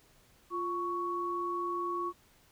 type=tone pair together; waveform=sine; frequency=349.2 / 1113.8 Hz; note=F4 / C#6; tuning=0 / +8 cents; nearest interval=octave + minor sixth; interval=2008 cents; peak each=-36 / -33 dBFS; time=0.5-2.13 s; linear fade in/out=50 ms; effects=pink hiss -64 dBFS RMS until 2.51 s